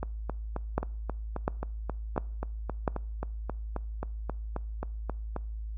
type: two click trains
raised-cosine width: 1 ms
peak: -19 / -12 dBFS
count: 21 / 4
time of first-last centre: 0.03-5.363 / 0.78-2.878 s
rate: 3.75 / 1.43 Hz
effects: noise-tail reverb RT60 0.6 s tail -24 dB re dry + added 54 Hz sine -34 dBFS peak until 5.77 s